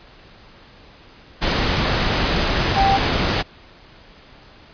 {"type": "tone in noise", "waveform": "sine", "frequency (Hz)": 784, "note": "G5", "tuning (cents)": 0, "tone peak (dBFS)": -14, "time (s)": [2.76, 2.98], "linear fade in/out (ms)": 20, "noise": "pink", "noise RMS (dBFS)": -19, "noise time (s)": [1.41, 3.43], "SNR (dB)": 2, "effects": ["pink hiss -46 dBFS RMS until 4.73 s", "resampled to 11025 Hz"]}